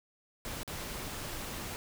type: noise with dropouts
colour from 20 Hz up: pink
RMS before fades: -40 dBFS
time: 0.45-1.76 s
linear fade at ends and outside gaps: 0 ms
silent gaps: 0.632-0.677 s
effects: none